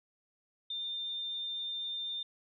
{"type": "tone", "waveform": "sine", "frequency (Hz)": 3604, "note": "A7", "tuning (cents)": 41, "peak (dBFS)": -35, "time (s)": [0.7, 2.23], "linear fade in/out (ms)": 5, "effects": []}